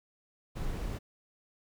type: noise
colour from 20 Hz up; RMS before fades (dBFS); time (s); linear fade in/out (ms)
brown; -35; 0.55-0.99; 20
effects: none